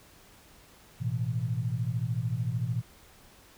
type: chord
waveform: sine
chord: A suspended second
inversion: none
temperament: equal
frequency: 110 / 123.47 / 164.81 Hz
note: A2 / B2 / E3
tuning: 0 / 0 / 0 cents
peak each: -32 / -30 / -36 dBFS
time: 1-2.82 s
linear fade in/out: 20 ms
effects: pink hiss -56 dBFS RMS until 3.57 s